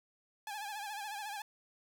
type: tone with vibrato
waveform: sawtooth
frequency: 830.6 Hz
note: G#5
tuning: in tune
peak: -36 dBFS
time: 0.47-1.42 s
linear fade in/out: 2 ms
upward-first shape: sine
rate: 14 Hz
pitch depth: 80 cents each way
effects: none